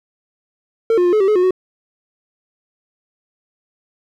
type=tone with pitch steps; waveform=triangle; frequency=453.2 / 356.4 / 352.9 / 428.5 / 385.7 / 425.7 / 362 / 371 Hz; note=A#4 / F4 / F4 / A4 / G4 / G#4 / F#4 / F#4; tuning=-49 / +35 / +18 / -46 / -28 / +43 / -38 / +5 cents; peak=-9 dBFS; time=0.9-1.508 s; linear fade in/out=2 ms; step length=76 ms; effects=none